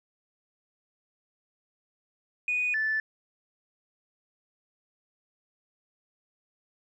sine tone pair in turn, 2474 / 1752.7 Hz, D#7 / A6, -10 / -7 cents, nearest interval tritone, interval 597 cents, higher first, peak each -24 dBFS, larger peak neither, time 2.48-2.74 / 2.74-3 s, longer neither, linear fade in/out 2 ms, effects tanh soft clip ceiling -20 dBFS

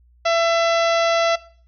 harmonic tone, 670 Hz, E5, 28 cents sharp, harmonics 1 / 2 / 3 / 4 / 5 / 6 / 7 / 8 / 9, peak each -17 / -23 / -27 / -29 / -31 / -33 / -34 / -35 / -36 dBFS, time 0.25-1.36 s, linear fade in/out 10 ms, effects noise-tail reverb RT60 0.5 s tail -20 dB re dry + added 60 Hz sine -51 dBFS peak until 1.67 s

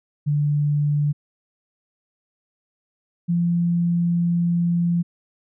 sine tone pair in turn, 146.83 / 171.94 Hz, D3 / F3, 0 / -27 cents, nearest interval minor third, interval 273 cents, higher second, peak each -17 dBFS, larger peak neither, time 0.26-1.13 / 3.28-5.03 s, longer second, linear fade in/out 20 ms, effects none

